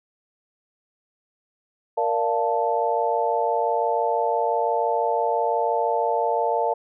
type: chord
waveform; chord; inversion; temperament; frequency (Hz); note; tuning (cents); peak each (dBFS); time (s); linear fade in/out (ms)
sine; Bb major seventh; none; equal with one note detuned; 466.2 / 587.3 / 693.2 / 880; Bb4 / D5 / F5 / A5; 0 / 0 / -13 / 0; -25 / -27 / -25 / -24; 1.97-6.74; 10
effects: none